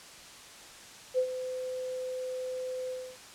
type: tone with ADSR envelope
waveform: sine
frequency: 510 Hz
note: C5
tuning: 44 cents flat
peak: -22 dBFS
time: 1.14-3.18 s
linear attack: 41 ms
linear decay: 81 ms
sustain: -11 dB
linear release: 280 ms
effects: white hiss -49 dBFS RMS until 3.34 s + low-pass 8000 Hz 12 dB/octave